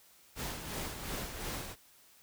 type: noise with tremolo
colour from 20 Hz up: pink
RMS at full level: -38 dBFS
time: 0.35-1.76 s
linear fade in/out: 50 ms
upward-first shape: sine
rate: 2.8 Hz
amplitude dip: 50%
effects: white hiss -62 dBFS RMS until 2.22 s